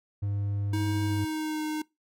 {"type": "tone", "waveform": "triangle", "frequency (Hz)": 101.1, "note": "G#2", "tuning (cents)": -46, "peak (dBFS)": -25, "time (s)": [0.22, 1.25], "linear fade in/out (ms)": 10}
{"type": "tone with pitch glide", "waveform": "square", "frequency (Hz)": [316.6, 307.8], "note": ["D#4", "D#4"], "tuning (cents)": [30, -19], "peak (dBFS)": -30, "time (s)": [0.73, 1.82], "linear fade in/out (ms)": 5, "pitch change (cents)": -49, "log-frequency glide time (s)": [1.05, 1.63]}
{"effects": ["noise-tail reverb RT60 0.2 s tail -22 dB re dry"]}